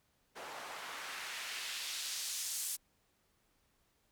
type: noise with band-pass filter sweep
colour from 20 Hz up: white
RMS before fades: -42 dBFS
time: 0.35-2.77 s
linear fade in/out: 20 ms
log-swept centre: 680 to 9100 Hz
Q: 1
effects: pink hiss -75 dBFS RMS until 4.11 s